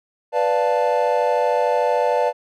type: chord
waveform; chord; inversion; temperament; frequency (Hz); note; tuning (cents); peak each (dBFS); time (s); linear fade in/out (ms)
triangle; B half-diminished seventh; none; equal; 493.9 / 587.3 / 698.5 / 880; B4 / D5 / F5 / A5; 0 / 0 / 0 / 0; -19 / -19 / -22 / -20; 0.32-2.33; 50
effects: none